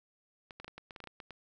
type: clicks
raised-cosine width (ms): 0.3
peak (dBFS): -30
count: 12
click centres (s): 0.508 / 0.6 / 0.645 / 0.68 / 0.78 / 0.908 / 0.962 / 1.003 / 1.04 / 1.073 / 1.202 / 1.307
effects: none